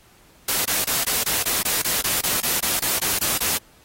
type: noise bursts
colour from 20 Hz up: white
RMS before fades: -22 dBFS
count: 16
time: 0.48-3.575 s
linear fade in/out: 5 ms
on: 170 ms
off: 25 ms
effects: pink hiss -54 dBFS RMS until 3.84 s + AAC 48 kbps